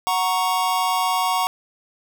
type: chord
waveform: square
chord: F# major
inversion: none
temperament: equal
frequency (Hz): 740 / 932.3 / 1108.7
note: F#5 / A#5 / C#6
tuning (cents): 0 / 0 / 0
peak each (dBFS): -24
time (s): 0.07-1.47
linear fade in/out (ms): 0
effects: none